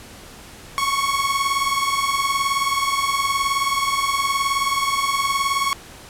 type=beating tone pair; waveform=sawtooth; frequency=1096 / 1115 Hz; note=C#6 / C#6; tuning=-20 / +10 cents; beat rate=19 Hz; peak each=-18 dBFS; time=0.78-5.73 s; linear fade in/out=0 ms; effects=pink hiss -41 dBFS RMS until 6.09 s + low-pass 12000 Hz 12 dB/octave

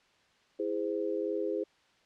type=chord; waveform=sine; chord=E augmented; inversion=none; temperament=just; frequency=329.6 / 412 / 515 Hz; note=E4 / G#4 / B#4; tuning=0 / -14 / -28 cents; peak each=-35 / -33 / -35 dBFS; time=0.59-1.64 s; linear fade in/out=10 ms; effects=white hiss -66 dBFS RMS until 2.05 s + low-pass 4000 Hz 12 dB/octave

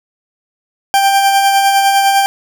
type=tone with tremolo; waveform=40% pulse; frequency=788 Hz; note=G5; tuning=9 cents sharp; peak=-6 dBFS; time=0.94-2.26 s; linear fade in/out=0 ms; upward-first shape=sine; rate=9.9 Hz; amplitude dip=35%; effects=none

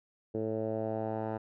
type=tone with low-pass filter sweep; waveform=10% pulse; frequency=110 Hz; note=A2; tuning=in tune; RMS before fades=-34 dBFS; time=0.34-1.38 s; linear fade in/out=10 ms; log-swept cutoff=440 to 1000 Hz; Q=2.7; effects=none

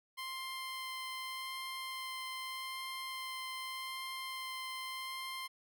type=tone with vibrato; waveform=15% pulse; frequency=1046.5 Hz; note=C6; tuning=in tune; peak=-34 dBFS; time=0.17-5.48 s; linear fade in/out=20 ms; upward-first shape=sine; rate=0.83 Hz; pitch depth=9 cents each way; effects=none

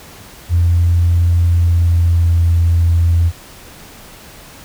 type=tone with pitch glide; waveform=sine; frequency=86 to 84.67 Hz; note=F2 to E2; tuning=-26 to +47 cents; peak=-8 dBFS; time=0.49-3.32 s; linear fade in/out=50 ms; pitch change=-27 cents; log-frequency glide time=1.47-2.4 s; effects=tanh soft clip ceiling -4 dBFS + pink hiss -38 dBFS RMS until 4.64 s

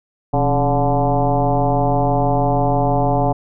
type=tone with frequency modulation; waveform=sine; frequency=423.9 Hz; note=G#4; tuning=35 cents sharp; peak=-13 dBFS; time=0.33-3.33 s; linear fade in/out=10 ms; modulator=149 Hz; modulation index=3; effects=none

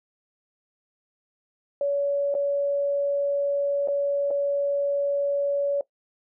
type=tone with dropouts; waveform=sine; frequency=566 Hz; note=C#5; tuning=36 cents sharp; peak=-21 dBFS; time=1.81-5.81 s; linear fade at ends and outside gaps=2 ms; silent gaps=2.342-2.35 / 3.875-3.884 / 4.306-4.31 s; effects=noise-tail reverb RT60 0.1 s tail -18 dB re dry

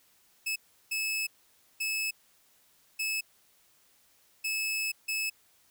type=tone bursts at uneven times; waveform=sawtooth; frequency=2600 Hz; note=E7; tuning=24 cents flat; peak=-26 dBFS; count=6; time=0.46-0.56 / 0.91-1.27 / 1.8-2.11 / 2.99-3.21 / 4.44-4.92 / 5.08-5.3 s; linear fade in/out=10 ms; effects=white hiss -65 dBFS RMS until 5.7 s

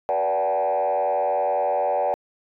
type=tone with frequency modulation; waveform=sine; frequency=669 Hz; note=E5; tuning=25 cents sharp; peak=-18 dBFS; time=0.09-2.14 s; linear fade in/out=0 ms; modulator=90 Hz; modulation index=1.9; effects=tanh soft clip ceiling -16 dBFS

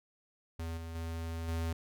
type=tone with level steps; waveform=square; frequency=82.41 Hz; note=E2; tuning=in tune; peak=-37 / -41 / -37 / -33 dBFS; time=0.59-1.73 s; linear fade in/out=5 ms; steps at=0.77 / 0.95 / 1.48 s; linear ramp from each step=5 ms; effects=none

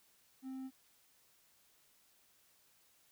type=tone; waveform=triangle; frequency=262.9 Hz; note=C4; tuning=8 cents sharp; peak=-40 dBFS; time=0.42-0.71 s; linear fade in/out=50 ms; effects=white hiss -70 dBFS RMS until 3.11 s

